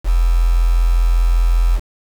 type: tone with quantisation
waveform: sine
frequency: 42.6 Hz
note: F1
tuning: 42 cents flat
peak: -10 dBFS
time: 0.04-1.8 s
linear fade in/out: 50 ms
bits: 5
effects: none